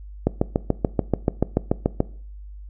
click train, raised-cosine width 2 ms, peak -4 dBFS, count 13, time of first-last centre 0.27-2.004 s, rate 6.92 Hz, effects noise-tail reverb RT60 0.5 s tail -20 dB re dry + added 50 Hz sine -36 dBFS peak until 2.69 s

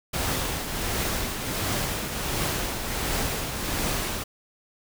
pink noise with tremolo, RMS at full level -26 dBFS, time 0.13-4.24 s, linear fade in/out 10 ms, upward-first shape triangle, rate 1.4 Hz, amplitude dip 50%, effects none

